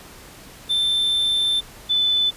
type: tone pair in turn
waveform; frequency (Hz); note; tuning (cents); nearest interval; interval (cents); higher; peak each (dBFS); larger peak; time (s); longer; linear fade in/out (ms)
triangle / sine; 3553 / 3508; A7 / A7; +16 / -6; unison; 22; first; -16; neither; 0.69-1.61 / 1.89-2.31; first; 20
effects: pink hiss -43 dBFS RMS until 2.36 s + resampled to 32000 Hz